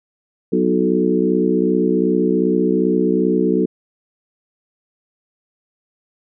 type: harmonic tone with a mistuned harmonic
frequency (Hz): 62.6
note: B1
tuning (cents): +24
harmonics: 3 / 4 / 5 / 6 / 7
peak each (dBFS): -20 / -20 / -20 / -20 / -20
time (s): 0.52-3.66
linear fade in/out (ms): 10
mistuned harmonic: 6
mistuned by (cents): -34
effects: none